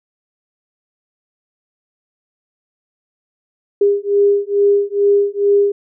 sine beating tone pair, 403.3 / 405.6 Hz, G4 / G#4, +49 / -41 cents, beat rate 2.3 Hz, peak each -14 dBFS, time 3.81-5.72 s, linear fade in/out 5 ms, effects none

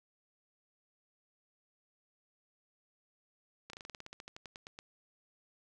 slowing click train, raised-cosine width 0.2 ms, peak -29 dBFS, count 17, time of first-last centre 3.7-4.789 s, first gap 33 ms, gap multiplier 1.09, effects none

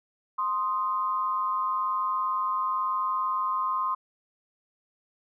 sine tone pair together, 1046.5 / 1244.5 Hz, C6 / D#6, 0 / 0 cents, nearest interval minor third, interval 300 cents, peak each -26 / -30 dBFS, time 0.38-3.95 s, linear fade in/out 10 ms, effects none

